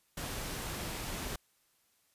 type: noise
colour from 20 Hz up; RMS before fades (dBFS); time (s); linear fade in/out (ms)
pink; -39; 0.17-1.36; 5
effects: white hiss -72 dBFS RMS until 2.14 s + resampled to 32000 Hz